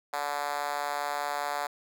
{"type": "tone with high-pass filter", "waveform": "5% pulse", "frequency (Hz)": 145.1, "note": "D3", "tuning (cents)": -21, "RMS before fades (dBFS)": -32, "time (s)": [0.13, 1.67], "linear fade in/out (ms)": 5, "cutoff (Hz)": 710, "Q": 2.4, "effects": []}